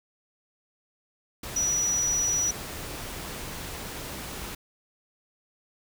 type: tone in noise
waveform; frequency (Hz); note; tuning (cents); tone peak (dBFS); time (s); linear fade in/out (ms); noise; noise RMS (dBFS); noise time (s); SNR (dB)
sine; 5860; F#8; -18; -23; 1.56-2.51; 5; pink; -37; 1.43-4.55; +11
effects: none